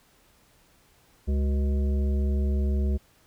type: harmonic tone with a mistuned harmonic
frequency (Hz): 69.3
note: C#2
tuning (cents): 0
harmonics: 1 / 3 / 5 / 7 / 9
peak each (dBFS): -22 / -32 / -37 / -44 / -46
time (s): 1.27-2.98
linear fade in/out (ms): 20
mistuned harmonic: 5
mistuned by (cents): +120
effects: pink hiss -61 dBFS RMS until 3.26 s